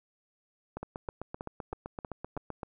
two click trains, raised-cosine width 1 ms, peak -23 / -23 dBFS, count 15 / 6, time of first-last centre 0.83-2.632 / 0.77-2.367 s, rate 7.77 / 3.13 Hz, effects none

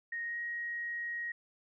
sine tone with pitch glide, 1864.7 to 1886.4 Hz, A#6 to A#6, 0 to +20 cents, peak -35 dBFS, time 0.12-1.32 s, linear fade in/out 5 ms, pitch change +20 cents, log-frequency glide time 0.23-0.39 s, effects none

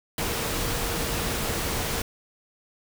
sine tone in noise, 466.2 Hz, A#4, in tune, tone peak -38 dBFS, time 0.18-2.02 s, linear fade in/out 2 ms, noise pink, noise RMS -28 dBFS, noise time 0.18-2.02 s, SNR -13 dB, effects none

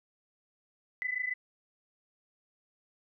sine tone pair together, 1991.4 / 2018 Hz, B6 / B6, +14 / +37 cents, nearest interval unison, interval 23 cents, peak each -34 / -34 dBFS, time 1.02-1.34 s, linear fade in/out 0 ms, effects none

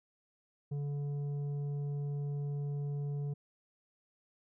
sine tone with tanh clipping, 143.7 Hz, D3, 37 cents flat, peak -35 dBFS, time 0.71-3.34 s, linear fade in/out 10 ms, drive 7 dB, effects none

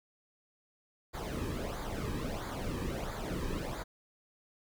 brown noise with flanger, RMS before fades -37 dBFS, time 1.13-3.84 s, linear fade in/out 20 ms, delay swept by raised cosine 0.35 to 1.45 ms, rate 1.5 Hz, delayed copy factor -0.7, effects none

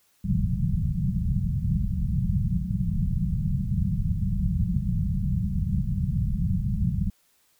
white low-pass noise, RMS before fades -25 dBFS, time 0.24-7.1 s, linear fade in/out 5 ms, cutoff 200 Hz, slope 96 dB/octave, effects white hiss -65 dBFS RMS until 7.59 s

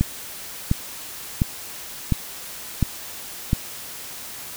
click train, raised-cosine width 5 ms, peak -5 dBFS, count 6, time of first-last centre 0.01-3.531 s, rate 1.42 Hz, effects white hiss -36 dBFS RMS until 4.56 s

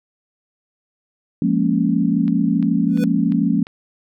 sine chord, Bb minor seventh, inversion second, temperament equal, 174.61 / 207.7 / 233.1 / 277.2 Hz, F3 / Ab3 / Bb3 / Db4, 0 / 0 / 0 / 0 cents, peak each -20 dBFS, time 1.42-3.63 s, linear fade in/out 2 ms
click train, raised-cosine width 0.3 ms, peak -23 dBFS, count 5, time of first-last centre 2.28-3.669 s, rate 2.88 Hz
square tone with exponential growth, 493.9 Hz, B4, in tune, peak -23 dBFS, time 2.87-3.04 s, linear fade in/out 1 ms, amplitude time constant 36 ms
effects none

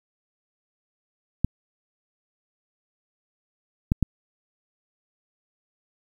clicks, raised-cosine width 5 ms, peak -7 dBFS, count 3, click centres 1.446 / 3.919 / 4.027 s, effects 8-bit

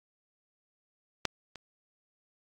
clicks, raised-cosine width 0.2 ms, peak -9 / -26 dBFS, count 2, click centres 1.253 / 1.557 s, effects AAC 64 kbps

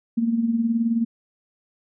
sine tone with tremolo, 230.2 Hz, A#3, 22 cents flat, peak -16 dBFS, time 0.17-1.05 s, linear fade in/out 10 ms, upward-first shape sine, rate 19 Hz, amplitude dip 60%, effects none

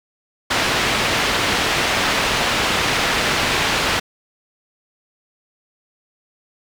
white low-pass noise, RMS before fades -19 dBFS, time 0.5-4 s, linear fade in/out 10 ms, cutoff 3100 Hz, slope 12 dB/octave, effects none

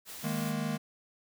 white noise, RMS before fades -44 dBFS, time 0.05-0.54 s, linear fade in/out 50 ms
square chord, D# suspended fourth, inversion none, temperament equal, 155.56 / 207.7 / 233.1 Hz, D#3 / G#3 / A#3, 0 / 0 / 0 cents, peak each -36 dBFS, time 0.23-0.78 s, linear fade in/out 20 ms
effects none

